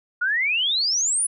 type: exponential sweep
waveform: sine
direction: up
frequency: 1404 to 10280 Hz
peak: -19 dBFS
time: 0.21-1.27 s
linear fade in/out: 10 ms
effects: none